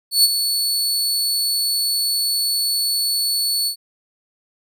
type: tone with ADSR envelope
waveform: sawtooth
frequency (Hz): 4435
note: C#8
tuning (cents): 0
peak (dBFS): -6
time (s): 0.11-3.76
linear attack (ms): 130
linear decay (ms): 31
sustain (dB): -9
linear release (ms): 91
effects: none